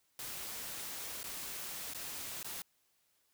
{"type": "noise with dropouts", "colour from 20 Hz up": "white", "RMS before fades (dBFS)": -43, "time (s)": [0.19, 2.62], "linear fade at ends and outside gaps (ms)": 1, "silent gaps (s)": [[1.231, 1.241], [1.936, 1.947], [2.429, 2.445]], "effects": ["white hiss -75 dBFS RMS until 3.33 s"]}